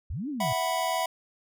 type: linear two-way sweep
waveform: sine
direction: up then down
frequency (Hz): 50 to 311.1 to 102.6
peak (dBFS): -30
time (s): 0.1-0.53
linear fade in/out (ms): 5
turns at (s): 0.29
type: chord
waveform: square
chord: E suspended second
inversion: none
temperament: equal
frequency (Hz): 659.3 / 740 / 987.8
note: E5 / F#5 / B5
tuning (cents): 0 / 0 / 0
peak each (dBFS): -31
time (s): 0.4-1.06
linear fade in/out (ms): 5
effects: none